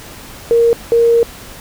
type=tone pair in turn; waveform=sine; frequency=466.2 / 466.2 Hz; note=A#4 / A#4; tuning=0 / 0 cents; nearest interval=unison; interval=0 cents; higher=neither; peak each=-7 dBFS; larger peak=neither; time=0.51-0.73 / 0.92-1.23 s; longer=second; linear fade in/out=0 ms; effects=pink hiss -34 dBFS RMS until 1.6 s